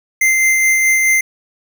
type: tone with tremolo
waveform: square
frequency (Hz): 2083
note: C7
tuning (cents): -8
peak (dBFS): -10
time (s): 0.21-1.21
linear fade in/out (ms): 5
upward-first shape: sine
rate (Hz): 4.7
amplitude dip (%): 25
effects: none